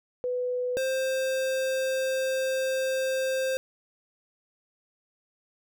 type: tone pair in turn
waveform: sine / square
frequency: 497.1 / 525 Hz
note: B4 / C5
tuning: +11 / +6 cents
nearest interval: minor second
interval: 95 cents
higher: second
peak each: -26 dBFS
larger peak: neither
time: 0.24-0.77 / 0.77-3.57 s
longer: second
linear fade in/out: 0 ms
effects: none